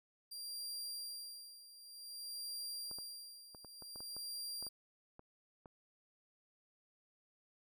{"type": "tone with tremolo", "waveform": "sawtooth", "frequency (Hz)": 4756, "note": "D8", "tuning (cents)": 21, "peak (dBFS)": -39, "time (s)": [0.31, 4.69], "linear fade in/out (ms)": 10, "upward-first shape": "sine", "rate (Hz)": 0.54, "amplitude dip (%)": 80}
{"type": "clicks", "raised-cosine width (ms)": 1, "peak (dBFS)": -40, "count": 12, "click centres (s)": [2.913, 2.986, 3.548, 3.647, 3.823, 3.959, 4.005, 4.166, 4.626, 4.667, 5.194, 5.658]}
{"effects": []}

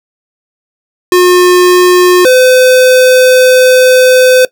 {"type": "tone pair in turn", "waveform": "square", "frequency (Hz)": [359.9, 509.2], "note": ["F#4", "C5"], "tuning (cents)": [-48, -47], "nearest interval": "tritone", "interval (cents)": 601, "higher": "second", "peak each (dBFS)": -3, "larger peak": "neither", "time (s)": [[1.12, 2.25], [2.25, 4.45]], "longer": "second", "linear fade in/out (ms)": 2, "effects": ["noise-tail reverb RT60 0.1 s tail -19 dB re dry"]}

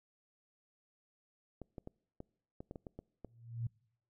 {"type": "clicks", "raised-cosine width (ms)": 2, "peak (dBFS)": -32, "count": 10, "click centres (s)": [1.617, 1.782, 1.874, 2.204, 2.605, 2.711, 2.758, 2.868, 2.99, 3.247]}
{"type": "tone with exponential growth", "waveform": "sine", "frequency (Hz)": 116.54, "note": "A#2", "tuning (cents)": 0, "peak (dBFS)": -32, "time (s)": [3.24, 3.67], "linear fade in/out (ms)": 5, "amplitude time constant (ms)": 93}
{"effects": ["noise-tail reverb RT60 0.7 s tail -26 dB re dry"]}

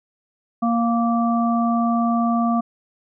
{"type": "harmonic tone", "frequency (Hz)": 233.1, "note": "A#3", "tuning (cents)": 0, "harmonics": [1, 3, 5], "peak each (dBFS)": [-18, -23, -25], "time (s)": [0.62, 2.61], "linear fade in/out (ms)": 10, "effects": []}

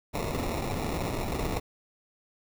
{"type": "noise with sample-and-hold", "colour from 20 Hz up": "pink", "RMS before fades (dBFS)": -31, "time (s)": [0.13, 1.6], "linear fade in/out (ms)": 20, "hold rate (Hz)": 1575, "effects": []}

